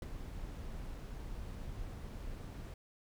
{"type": "noise with ADSR envelope", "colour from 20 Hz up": "brown", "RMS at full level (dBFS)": -36, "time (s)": [0.02, 2.74], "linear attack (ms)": 3, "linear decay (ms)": 21, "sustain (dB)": -8, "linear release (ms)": 3, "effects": []}